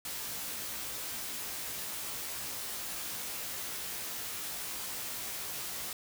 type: noise with comb filter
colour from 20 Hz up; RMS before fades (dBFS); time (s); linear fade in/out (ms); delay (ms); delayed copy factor
white; -39; 0.05-5.93; 2; 17; +0.8
effects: none